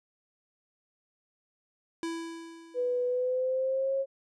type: tone with exponential decay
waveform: square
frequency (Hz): 331.3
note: E4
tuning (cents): +9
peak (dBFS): -31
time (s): 2.03-3.41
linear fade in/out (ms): 1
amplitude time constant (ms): 300
type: tone with pitch glide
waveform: sine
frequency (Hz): 493.9 to 541.7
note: B4 to C#5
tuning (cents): 0 to -40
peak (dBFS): -26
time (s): 2.74-4.06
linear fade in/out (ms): 50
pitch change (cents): +160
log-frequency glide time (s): 3.06-3.94
effects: resampled to 22050 Hz